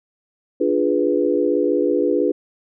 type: chord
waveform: sine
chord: D diminished seventh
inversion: none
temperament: equal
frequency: 293.7 / 349.2 / 415.3 / 493.9 Hz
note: D4 / F4 / Ab4 / Cb5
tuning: 0 / 0 / 0 / 0 cents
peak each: -21 dBFS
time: 0.6-2.32 s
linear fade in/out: 10 ms
effects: none

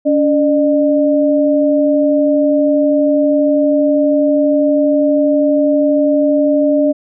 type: tone pair together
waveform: sine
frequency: 284.6 / 603 Hz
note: C#4 / D5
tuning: +46 / +46 cents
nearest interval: octave + minor second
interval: 1300 cents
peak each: -12 dBFS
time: 0.05-6.93 s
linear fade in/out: 20 ms
effects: none

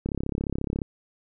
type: click train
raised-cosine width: 3 ms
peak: -15 dBFS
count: 27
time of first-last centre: 0.06-0.818 s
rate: 34.3 Hz
effects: none

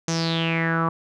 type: tone with low-pass filter sweep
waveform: sawtooth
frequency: 164.81 Hz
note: E3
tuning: in tune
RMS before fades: -23 dBFS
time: 0.08-0.89 s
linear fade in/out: 2 ms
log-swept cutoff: 6400 to 1100 Hz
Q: 7.2
effects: none

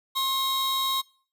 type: tone pair together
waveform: 45% pulse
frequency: 1069 / 3809 Hz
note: C6 / A#7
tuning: +37 / +37 cents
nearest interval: octave + minor seventh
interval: 2200 cents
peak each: -27 dBFS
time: 0.15-1.02 s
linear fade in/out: 20 ms
effects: noise-tail reverb RT60 0.5 s tail -24 dB re dry

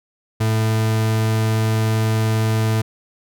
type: tone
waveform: 40% pulse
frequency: 110.3 Hz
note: A2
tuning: 5 cents sharp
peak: -15 dBFS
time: 0.4-2.82 s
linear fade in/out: 10 ms
effects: none

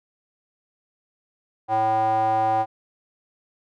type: tone with band-pass filter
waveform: square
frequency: 110 Hz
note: A2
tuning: in tune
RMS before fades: -21 dBFS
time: 1.68-2.66 s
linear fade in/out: 50 ms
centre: 790 Hz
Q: 6.8
effects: none

